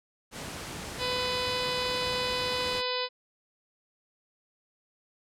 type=noise; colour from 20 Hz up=pink; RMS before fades=-38 dBFS; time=0.31-2.83 s; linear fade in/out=50 ms
type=harmonic tone; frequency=500 Hz; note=B4; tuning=21 cents sharp; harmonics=1 / 2 / 3 / 4 / 5 / 6 / 7 / 8 / 9 / 10; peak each=-33 / -35 / -43 / -41 / -39 / -39 / -39 / -36 / -41 / -39 dBFS; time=0.98-3.09 s; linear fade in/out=50 ms
effects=high-pass 60 Hz 12 dB/octave + low-pass 10000 Hz 12 dB/octave